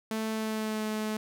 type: tone with pitch glide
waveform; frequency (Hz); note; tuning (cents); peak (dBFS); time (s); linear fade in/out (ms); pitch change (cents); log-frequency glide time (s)
sawtooth; 220 to 215.5; A3 to A3; 0 to -36; -26; 0.11-1.17; 2; -36; 0.31-0.85
effects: none